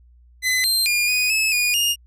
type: tone with pitch steps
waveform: sawtooth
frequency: 2022 / 4156 / 2419 / 2475 / 2595 / 2450 / 2837 Hz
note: B6 / C8 / D#7 / D#7 / E7 / D#7 / F7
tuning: +40 / -12 / -49 / -10 / -28 / -27 / +27 cents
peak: -14 dBFS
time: 0.42-1.96 s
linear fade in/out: 50 ms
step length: 220 ms
effects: added 60 Hz sine -48 dBFS peak until 2.06 s + resampled to 32000 Hz